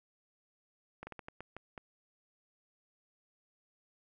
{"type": "slowing click train", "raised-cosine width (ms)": 0.5, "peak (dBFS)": -29, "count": 8, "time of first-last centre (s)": [1.03, 1.778], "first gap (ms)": 40, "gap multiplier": 1.32, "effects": []}